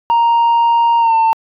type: tone with pitch glide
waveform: sine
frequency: 933 to 898.6 Hz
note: A#5 to A5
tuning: +1 to +36 cents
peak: -6 dBFS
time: 0.1-1.33 s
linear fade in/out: 0 ms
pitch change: -65 cents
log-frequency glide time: 0.99-1.15 s
effects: tanh soft clip ceiling -8 dBFS